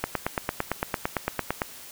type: click train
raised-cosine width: 0.5 ms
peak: -9 dBFS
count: 15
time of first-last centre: 0.04-1.618 s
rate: 8.87 Hz
effects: white hiss -44 dBFS RMS until 1.91 s